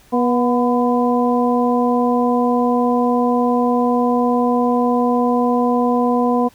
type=harmonic tone with a mistuned harmonic; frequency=243.4 Hz; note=B3; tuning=25 cents flat; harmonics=1 / 2 / 3 / 4; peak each=-16 / -19 / -21 / -22 dBFS; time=0.12-6.49 s; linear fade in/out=20 ms; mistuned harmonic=4; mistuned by=+56 cents; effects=pink hiss -50 dBFS RMS until 6.54 s